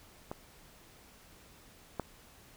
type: clicks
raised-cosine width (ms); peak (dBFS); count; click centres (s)
1; -24 / -19; 2; 0.315 / 1.997
effects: pink hiss -58 dBFS RMS until 2.56 s